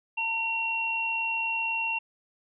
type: tone pair together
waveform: sine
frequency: 906 / 2738 Hz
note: A#5 / F7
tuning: -50 / -35 cents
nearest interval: octave + perfect fifth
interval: 1915 cents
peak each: -33 / -27 dBFS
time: 0.17-1.99 s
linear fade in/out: 10 ms
effects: none